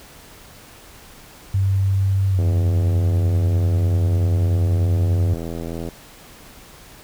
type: tone with pitch glide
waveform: sine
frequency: 97.1 to 93.41 Hz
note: G2 to F#2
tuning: -16 to +17 cents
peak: -15 dBFS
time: 1.54-5.34 s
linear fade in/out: 5 ms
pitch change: -67 cents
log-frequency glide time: 2.3-2.37 s
type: click train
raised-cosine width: 2 ms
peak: -16 dBFS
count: 292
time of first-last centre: 2.39-5.888 s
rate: 83.2 Hz
effects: pink hiss -44 dBFS RMS until 7.03 s